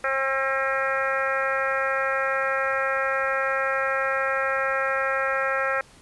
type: harmonic tone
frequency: 268.7 Hz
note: C4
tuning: 46 cents sharp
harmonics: 2 / 3 / 4 / 5 / 6 / 7 / 8 / 9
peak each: -27 / -34 / -35 / -27 / -29 / -30 / -37 / -36 dBFS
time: 0.04-5.81 s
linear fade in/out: 2 ms
effects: pink hiss -52 dBFS RMS until 6.01 s + resampled to 24000 Hz